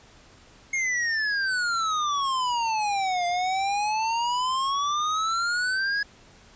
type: exponential two-way sweep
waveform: square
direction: down then up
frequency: 2161 to 696 to 1675 Hz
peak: -24 dBFS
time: 0.73-6.03 s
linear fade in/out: 5 ms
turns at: 3.26 s
effects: pink hiss -53 dBFS RMS until 6.55 s + resampled to 16000 Hz